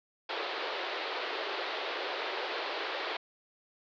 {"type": "band-pass noise", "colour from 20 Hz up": "pink", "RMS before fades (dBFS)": -36, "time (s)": [0.29, 3.17], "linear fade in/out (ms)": 5, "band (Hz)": [360, 4400], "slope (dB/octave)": 48, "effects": []}